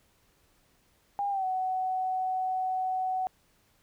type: tone with pitch glide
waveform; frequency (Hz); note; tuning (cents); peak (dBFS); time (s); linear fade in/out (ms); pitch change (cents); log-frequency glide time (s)
sine; 806 to 747.7; G5 to F#5; +48 to +18; -27; 1.19-3.27; 0; -130; 1.3-1.45
effects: pink hiss -67 dBFS RMS until 3.82 s